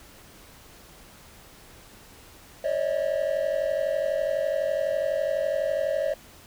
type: tone cluster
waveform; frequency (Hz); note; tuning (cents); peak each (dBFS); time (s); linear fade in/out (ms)
triangle; 547 / 587 / 639; C#5 / D5 / D#5; -23 / -1 / +46; -26; 2.64-6.14; 5
effects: pink hiss -50 dBFS RMS until 6.46 s